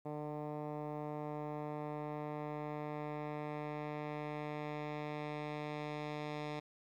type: tone with low-pass filter sweep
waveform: 10% pulse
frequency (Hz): 149.7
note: D3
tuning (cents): +33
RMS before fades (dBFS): -42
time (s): 0.05-6.6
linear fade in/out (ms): 10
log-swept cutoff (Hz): 820 to 3900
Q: 0.92
effects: 12-bit